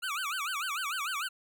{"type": "tone with vibrato", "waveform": "25% pulse", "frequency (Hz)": 1318.5, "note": "E6", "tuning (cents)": 0, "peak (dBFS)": -28, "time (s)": [0.02, 1.29], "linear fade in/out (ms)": 20, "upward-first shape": "sine", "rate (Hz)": 6.7, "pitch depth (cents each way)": 280, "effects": []}